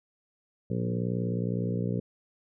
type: harmonic tone with a mistuned harmonic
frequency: 59.6 Hz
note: A#1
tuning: 39 cents sharp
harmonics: 2 / 3 / 4 / 5 / 6 / 7 / 8 / 9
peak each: -31 / -31 / -36 / -41 / -43 / -38 / -39 / -44 dBFS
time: 0.7-2 s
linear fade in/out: 5 ms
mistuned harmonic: 2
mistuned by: -37 cents
effects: none